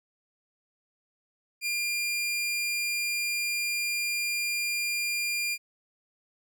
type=tone; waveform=sawtooth; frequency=2400 Hz; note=D7; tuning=37 cents sharp; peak=-24 dBFS; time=1.61-5.58 s; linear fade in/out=50 ms; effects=none